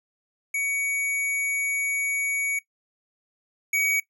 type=tone pair in turn; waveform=square; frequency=2250 / 2259 Hz; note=C#7 / C#7; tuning=+25 / +32 cents; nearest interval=unison; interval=7 cents; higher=second; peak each=-25 / -22 dBFS; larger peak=second; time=0.54-2.59 / 3.73-4 s; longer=first; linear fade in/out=5 ms; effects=noise-tail reverb RT60 0.1 s tail -17 dB re dry